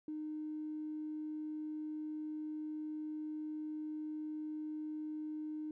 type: tone with tanh clipping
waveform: triangle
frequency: 306.9 Hz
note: D#4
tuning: 24 cents flat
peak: -39 dBFS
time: 0.08-5.71 s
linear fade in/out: 2 ms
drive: 4 dB
effects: none